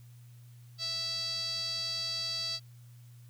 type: tone with band-pass filter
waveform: sawtooth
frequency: 659.3 Hz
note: E5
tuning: in tune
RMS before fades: -35 dBFS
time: 0.78-2.6 s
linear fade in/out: 50 ms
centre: 4500 Hz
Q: 9.5
effects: added 120 Hz sine -50 dBFS peak until 3.29 s + white hiss -66 dBFS RMS until 3.29 s